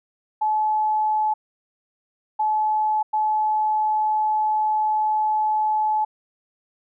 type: tone bursts at uneven times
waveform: sine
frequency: 859 Hz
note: A5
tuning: 42 cents flat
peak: -18 dBFS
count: 3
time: 0.41-1.34 / 2.39-3.03 / 3.13-6.05 s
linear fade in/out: 10 ms
effects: none